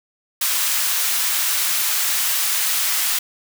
white high-pass noise, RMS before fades -20 dBFS, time 0.41-3.19 s, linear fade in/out 5 ms, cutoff 1100 Hz, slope 12 dB/octave, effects none

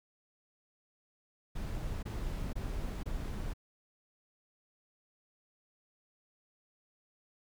brown noise bursts, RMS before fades -37 dBFS, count 4, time 1.55-3.536 s, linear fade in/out 10 ms, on 480 ms, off 22 ms, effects none

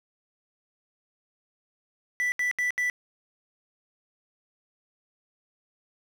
triangle tone bursts, 1975.5 Hz, B6, in tune, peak -22 dBFS, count 4, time 2.2-2.899 s, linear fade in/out 0 ms, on 120 ms, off 73 ms, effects 8-bit

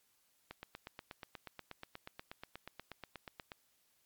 click train, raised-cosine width 0.3 ms, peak -29 dBFS, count 26, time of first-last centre 0.51-3.518 s, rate 8.31 Hz, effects white hiss -74 dBFS RMS until 4.05 s + MP3 96 kbps

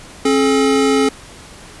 square tone pair together, 269.8 / 428.7 Hz, C#4 / A4, -47 / -45 cents, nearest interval minor sixth, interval 802 cents, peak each -15 dBFS, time 0.25-1.09 s, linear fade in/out 5 ms, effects pink hiss -38 dBFS RMS until 1.8 s + resampled to 24000 Hz

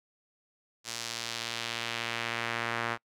sawtooth tone with band-pass filter sweep, 116.54 Hz, A#2, in tune, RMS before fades -35 dBFS, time 0.84-2.98 s, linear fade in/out 50 ms, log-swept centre 5900 to 1500 Hz, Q 1.2, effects noise-tail reverb RT60 0.1 s tail -26 dB re dry

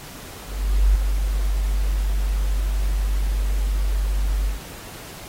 sine tone with ADSR envelope, 48.54 Hz, G1, 16 cents flat, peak -11 dBFS, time 0.45-4.61 s, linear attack 500 ms, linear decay 7 ms, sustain -7 dB, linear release 140 ms, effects pink hiss -39 dBFS RMS until 5.28 s + AAC 48 kbps

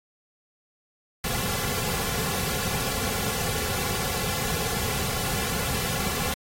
pink noise with comb filter, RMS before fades -28 dBFS, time 1.24-6.34 s, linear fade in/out 2 ms, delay 3.2 ms, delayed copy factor -0.9, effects AAC 48 kbps

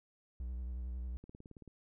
triangle tone with vibrato, 61.74 Hz, B1, in tune, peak -36 dBFS, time 0.4-1.17 s, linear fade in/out 0 ms, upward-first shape sine, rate 11 Hz, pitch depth 67 cents each way
click train, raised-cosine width 3 ms, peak -39 dBFS, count 9, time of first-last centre 1.24-1.677 s, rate 18.3 Hz
effects none

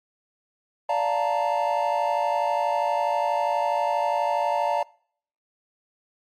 triangle chord, Bb major seventh, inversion first, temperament equal with one note detuned, 582.9 / 698.5 / 880 / 932.3 Hz, D5 / F5 / A5 / Bb5, -13 / 0 / 0 / 0 cents, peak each -25 dBFS, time 0.89-4.83 s, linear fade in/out 5 ms, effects noise-tail reverb RT60 0.6 s tail -25 dB re dry + AAC 64 kbps

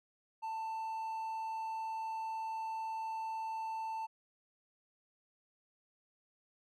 triangle tone, 889 Hz, A5, 18 cents sharp, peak -35 dBFS, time 0.42-4.07 s, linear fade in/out 20 ms, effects none

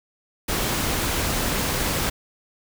pink noise, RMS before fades -24 dBFS, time 0.48-2.1 s, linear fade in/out 10 ms, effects none

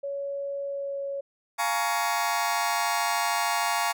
sine tone with pitch glide, 560 to 556.1 Hz, C#5 to C#5, +18 to +5 cents, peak -29 dBFS, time 0.03-1.21 s, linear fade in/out 10 ms, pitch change -13 cents, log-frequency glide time 0.65-1.01 s
sawtooth chord, Bb minor seventh, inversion second, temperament just, 699.2 / 839.1 / 932.3 / 1118.8 Hz, F5 / Ab5 / Bb5 / Db6, +2 / +18 / 0 / +16 cents, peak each -26 dBFS, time 1.58-3.93 s, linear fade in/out 20 ms
effects none

